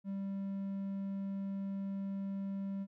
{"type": "tone", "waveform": "triangle", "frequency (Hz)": 196, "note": "G3", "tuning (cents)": 0, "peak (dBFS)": -34, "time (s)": [0.04, 2.87], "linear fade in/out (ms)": 50, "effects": []}